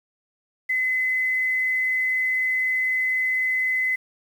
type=tone with quantisation; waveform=sine; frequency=2031 Hz; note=B6; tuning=48 cents sharp; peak=-20 dBFS; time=0.69-3.96 s; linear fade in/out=10 ms; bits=8; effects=none